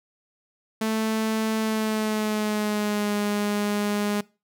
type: tone with pitch glide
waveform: sawtooth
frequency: 220 to 206.5 Hz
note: A3 to G#3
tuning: 0 to -10 cents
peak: -19 dBFS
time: 0.81-4.21 s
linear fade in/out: 5 ms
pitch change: -110 cents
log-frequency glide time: 1.59-3.14 s
effects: noise-tail reverb RT60 0.3 s tail -22 dB re dry